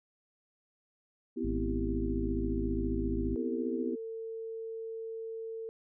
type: chord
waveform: sine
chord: C major seventh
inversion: third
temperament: equal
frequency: 246.9 / 261.6 / 329.6 / 392 Hz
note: B3 / C4 / E4 / G4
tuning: 0 / 0 / 0 / 0 cents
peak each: -35 / -40 / -36 / -38 dBFS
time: 1.36-3.96 s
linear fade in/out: 20 ms
type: harmonic tone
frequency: 52.2 Hz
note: G#1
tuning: 10 cents sharp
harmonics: 1 / 2 / 3 / 4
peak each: -34 / -40 / -44 / -46 dBFS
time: 1.43-3.36 s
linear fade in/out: 20 ms
type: tone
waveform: sine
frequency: 450 Hz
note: A4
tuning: 39 cents sharp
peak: -37 dBFS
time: 3.36-5.69 s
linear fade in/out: 0 ms
effects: none